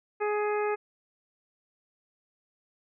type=harmonic tone; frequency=418.3 Hz; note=G#4; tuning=12 cents sharp; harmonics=1 / 2 / 3 / 4 / 5 / 6; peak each=-27 / -33 / -36 / -40 / -41 / -42 dBFS; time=0.2-0.76 s; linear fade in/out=20 ms; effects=none